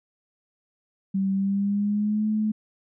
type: tone with pitch glide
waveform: sine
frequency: 193.6 to 214.8 Hz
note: G3 to A3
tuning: -21 to -41 cents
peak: -21 dBFS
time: 1.14-2.52 s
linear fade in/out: 10 ms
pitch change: +180 cents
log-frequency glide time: 1.33-2.27 s
effects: none